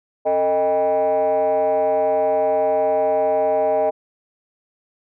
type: tone with frequency modulation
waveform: sine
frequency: 622.3 Hz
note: D#5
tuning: in tune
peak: -14 dBFS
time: 0.25-3.91 s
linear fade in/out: 20 ms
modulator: 175 Hz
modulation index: 1
effects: tanh soft clip ceiling -12 dBFS